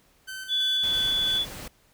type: tone with tremolo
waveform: sawtooth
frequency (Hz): 1535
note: G6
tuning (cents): -37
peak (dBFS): -31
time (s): 0.27-1.39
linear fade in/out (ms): 20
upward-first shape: square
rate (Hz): 3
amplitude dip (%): 40
type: tone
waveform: sine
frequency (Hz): 3436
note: A7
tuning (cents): -42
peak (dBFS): -22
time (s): 0.48-1.46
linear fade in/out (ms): 50
type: noise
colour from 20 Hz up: pink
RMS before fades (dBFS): -39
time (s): 0.83-1.68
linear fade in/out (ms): 5
effects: pink hiss -62 dBFS RMS until 1.93 s